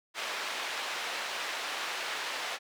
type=band-pass noise; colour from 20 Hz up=white; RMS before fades=-36 dBFS; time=0.14-2.59 s; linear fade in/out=50 ms; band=550 to 3100 Hz; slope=12 dB/octave; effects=none

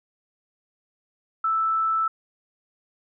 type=tone; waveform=sine; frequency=1318.5 Hz; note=E6; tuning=in tune; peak=-20 dBFS; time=1.44-2.08 s; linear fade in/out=5 ms; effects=none

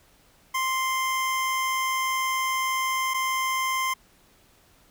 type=tone pair in turn; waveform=25% pulse; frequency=1046.5 / 1046.5 Hz; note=C6 / C6; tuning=0 / 0 cents; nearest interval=unison; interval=0 cents; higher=neither; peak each=-20 dBFS; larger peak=neither; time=0.54-3.14 / 3.14-3.94 s; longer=first; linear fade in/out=10 ms; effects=pink hiss -59 dBFS RMS until 4.9 s

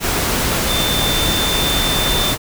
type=tone in noise; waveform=sine; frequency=3559 Hz; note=A7; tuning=19 cents sharp; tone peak=-19 dBFS; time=0.66-2.35 s; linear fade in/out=50 ms; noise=pink; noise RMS=-18 dBFS; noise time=0-2.38 s; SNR=-4 dB; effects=none

